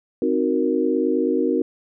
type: chord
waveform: sine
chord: C half-diminished seventh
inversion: none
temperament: equal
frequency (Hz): 261.6 / 311.1 / 370 / 466.2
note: C4 / Eb4 / Gb4 / Bb4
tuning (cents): 0 / 0 / 0 / 0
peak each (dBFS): -23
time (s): 0.22-1.62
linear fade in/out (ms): 2
effects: none